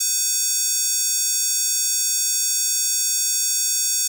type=tone with high-pass filter; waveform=square; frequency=507 Hz; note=B4; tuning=45 cents sharp; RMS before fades=-21 dBFS; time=0-4.08 s; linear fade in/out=10 ms; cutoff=6600 Hz; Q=3.1; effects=none